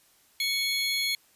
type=tone cluster; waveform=square; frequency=2224 / 3372 / 4267 Hz; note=C#7 / G#7 / C8; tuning=+5 / +26 / +33 cents; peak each=-30 / -33 / -30 dBFS; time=0.4-1.15 s; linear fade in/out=2 ms; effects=white hiss -62 dBFS RMS until 1.35 s + resampled to 32000 Hz